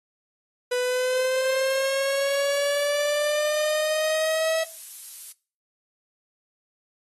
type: linear sweep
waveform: 45% pulse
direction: up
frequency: 493.9 to 648 Hz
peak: -22 dBFS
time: 0.71-4.64 s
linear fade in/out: 10 ms
type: noise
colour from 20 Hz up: violet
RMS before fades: -36 dBFS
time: 1.49-5.32 s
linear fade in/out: 0 ms
effects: noise-tail reverb RT60 0.4 s tail -23 dB re dry + AAC 32 kbps